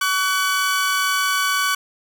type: tone pair together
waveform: sawtooth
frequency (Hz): 1135.5 / 1500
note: C#6 / F#6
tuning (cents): +41 / +23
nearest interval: perfect fourth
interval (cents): 482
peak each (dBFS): -17 / -17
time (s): 0.01-1.75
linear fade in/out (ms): 5
effects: none